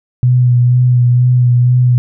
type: tone with vibrato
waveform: sine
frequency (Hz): 123.7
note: B2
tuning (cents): +3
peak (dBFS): -6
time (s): 0.23-1.98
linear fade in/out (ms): 0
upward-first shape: sine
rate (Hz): 2.1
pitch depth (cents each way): 23
effects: none